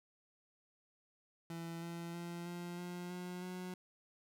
30% pulse tone with pitch steps, 167 / 169.43 / 171.89 / 174.39 / 176.93 / 179.5 / 182.11 Hz, E3 / E3 / F3 / F3 / F3 / F3 / F#3, +23 / +48 / -27 / -2 / +23 / +48 / -27 cents, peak -40 dBFS, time 1.5-3.74 s, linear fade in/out 2 ms, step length 320 ms, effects none

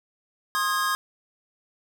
square tone cluster, 1064 / 1241 / 1642 Hz, C6 / D#6 / G#6, +29 / -5 / -20 cents, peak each -28 dBFS, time 0.55-0.95 s, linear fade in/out 0 ms, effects 8-bit

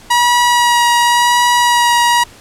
sawtooth tone with vibrato, 961 Hz, B5, 48 cents flat, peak -5 dBFS, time 0.1-2.24 s, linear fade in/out 10 ms, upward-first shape sine, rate 0.92 Hz, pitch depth 12 cents each way, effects pink hiss -40 dBFS RMS until 2.4 s + low-pass 11000 Hz 12 dB/octave

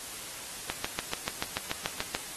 click train, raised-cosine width 0.2 ms, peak -11 dBFS, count 11, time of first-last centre 0.7-2.149 s, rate 6.9 Hz, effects white hiss -41 dBFS RMS until 2.36 s + AAC 32 kbps

